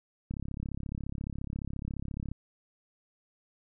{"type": "click train", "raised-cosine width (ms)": 5, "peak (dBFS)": -24, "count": 70, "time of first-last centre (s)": [0.31, 2.316], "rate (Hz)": 34.4, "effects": []}